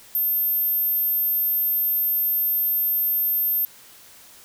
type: tone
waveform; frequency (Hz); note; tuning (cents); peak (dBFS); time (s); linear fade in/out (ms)
sine; 13290; G#9; 0; -19; 0.15-3.65; 0
effects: white hiss -48 dBFS RMS until 4.44 s